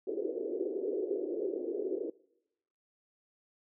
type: band-pass noise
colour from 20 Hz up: pink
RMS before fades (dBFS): -35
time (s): 0.07-2.1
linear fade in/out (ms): 5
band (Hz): 340 to 470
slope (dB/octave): 48
effects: noise-tail reverb RT60 0.9 s tail -24 dB re dry